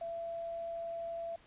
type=tone with quantisation; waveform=sine; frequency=672 Hz; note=E5; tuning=33 cents sharp; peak=-37 dBFS; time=0.01-1.36 s; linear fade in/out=5 ms; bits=10; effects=pink hiss -62 dBFS RMS until 1.46 s + resampled to 8000 Hz